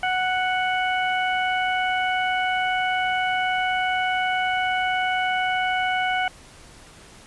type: harmonic tone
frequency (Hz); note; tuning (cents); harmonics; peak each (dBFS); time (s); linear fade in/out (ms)
740; F#5; 0; 1 / 2 / 3 / 4; -23 / -26 / -28 / -32; 0.03-6.28; 2
effects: pink hiss -47 dBFS RMS until 7.26 s + resampled to 24000 Hz